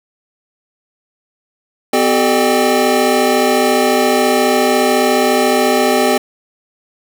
square tone cluster, 252.5 / 381.1 / 435.4 / 603 / 797 Hz, B3 / G4 / A4 / D5 / G5, +39 / -49 / -18 / +46 / +28 cents, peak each -18 dBFS, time 1.93-6.18 s, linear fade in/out 5 ms, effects none

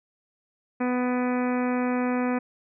harmonic tone with a mistuned harmonic, 248.8 Hz, B3, 13 cents sharp, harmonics 1 / 2 / 3 / 4 / 5 / 6 / 7 / 8 / 9 / 10, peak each -24 / -30 / -34 / -36 / -38 / -40 / -41 / -42 / -43 / -44 dBFS, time 0.8-2.39 s, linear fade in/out 10 ms, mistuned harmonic 9, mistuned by +27 cents, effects none

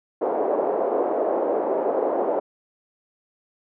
white band-pass noise, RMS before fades -23 dBFS, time 0.21-2.4 s, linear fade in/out 10 ms, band 360 to 670 Hz, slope 24 dB/octave, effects none

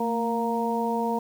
harmonic tone with a mistuned harmonic, 233.1 Hz, A#3, in tune, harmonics 1 / 2 / 3 / 4, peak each -28 / -29 / -32 / -28 dBFS, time 0-1.19 s, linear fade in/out 5 ms, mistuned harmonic 1, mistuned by -46 cents, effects 8-bit

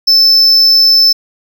triangle tone, 5274 Hz, E8, in tune, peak -3 dBFS, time 0.07-1.13 s, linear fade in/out 10 ms, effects 7-bit

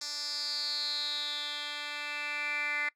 10% pulse tone with band-pass filter sweep, 293.7 Hz, D4, in tune, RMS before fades -35 dBFS, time 0.01-2.89 s, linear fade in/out 5 ms, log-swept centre 5600 to 2100 Hz, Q 7.3, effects noise-tail reverb RT60 0.1 s tail -22 dB re dry

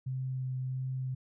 sine tone with vibrato, 129.8 Hz, C3, 13 cents flat, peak -32 dBFS, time 0.06-1.15 s, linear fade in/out 10 ms, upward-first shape sine, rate 1.5 Hz, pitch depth 10 cents each way, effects none

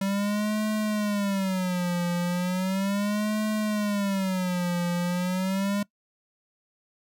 square tone with vibrato, 193.5 Hz, G3, 22 cents flat, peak -25 dBFS, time 0.01-5.83 s, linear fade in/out 5 ms, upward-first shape sine, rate 0.36 Hz, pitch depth 180 cents each way, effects noise-tail reverb RT60 0.1 s tail -21 dB re dry

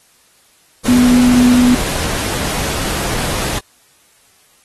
sine tone in noise, 246.9 Hz, B3, in tune, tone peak -7 dBFS, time 0.88-1.75 s, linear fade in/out 5 ms, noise pink, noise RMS -20 dBFS, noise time 0.85-3.59 s, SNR +10 dB, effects white hiss -52 dBFS RMS until 4.64 s + AAC 32 kbps

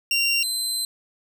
25% pulse tone pair in turn, 2765 / 4080 Hz, F7 / C8, -18 / -44 cents, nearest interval perfect fifth, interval 674 cents, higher second, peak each -15 / -19 dBFS, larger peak first, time 0.11-0.43 / 0.43-0.85 s, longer second, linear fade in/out 2 ms, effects none

